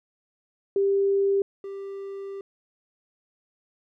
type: tone pair in turn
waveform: sine / triangle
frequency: 395.3 / 393.8 Hz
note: G4 / G4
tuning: +15 / +8 cents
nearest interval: unison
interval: 7 cents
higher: first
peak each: -19 / -31 dBFS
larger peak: first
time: 0.76-1.42 / 1.64-2.41 s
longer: second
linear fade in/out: 2 ms
effects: none